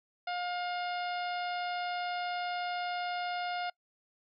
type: harmonic tone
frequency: 711 Hz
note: F5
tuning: 31 cents sharp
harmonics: 1 / 2 / 3 / 4 / 5 / 6 / 7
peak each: -34 / -40 / -44 / -46 / -48 / -50 / -51 dBFS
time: 0.27-3.7 s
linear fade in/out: 5 ms
effects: noise-tail reverb RT60 0.1 s tail -26 dB re dry